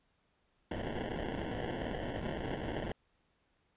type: noise with sample-and-hold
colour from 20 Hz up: white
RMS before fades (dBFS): -38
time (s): 0.71-2.92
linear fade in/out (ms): 5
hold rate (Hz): 1225
effects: pink hiss -75 dBFS RMS until 3.76 s + resampled to 8000 Hz